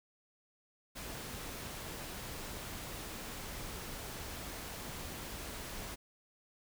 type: noise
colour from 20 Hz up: pink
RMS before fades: -44 dBFS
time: 0.95-5.96 s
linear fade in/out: 20 ms
effects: none